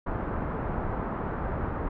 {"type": "low-pass noise", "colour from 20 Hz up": "pink", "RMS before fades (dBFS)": -31, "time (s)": [0.06, 1.89], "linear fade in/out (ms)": 10, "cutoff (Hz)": 1400, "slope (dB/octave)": 24, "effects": []}